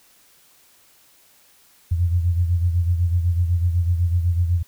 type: beating tone pair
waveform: sine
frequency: 86 / 94 Hz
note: F2 / F#2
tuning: -26 / +28 cents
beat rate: 8 Hz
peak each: -17 / -25 dBFS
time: 1.91-4.63 s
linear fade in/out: 10 ms
effects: white hiss -55 dBFS RMS until 4.67 s